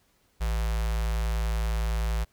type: tone with notch filter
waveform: square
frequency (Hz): 55.3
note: A1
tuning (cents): +9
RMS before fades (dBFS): -27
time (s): 0.4-2.25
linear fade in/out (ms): 20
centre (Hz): 270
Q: 0.7
effects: pink hiss -67 dBFS RMS until 2.32 s